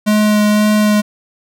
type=tone with vibrato; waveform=square; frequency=210.8 Hz; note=G#3; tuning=26 cents sharp; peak=-10 dBFS; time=0.06-1.02 s; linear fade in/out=20 ms; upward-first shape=sine; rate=1.9 Hz; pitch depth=10 cents each way; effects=none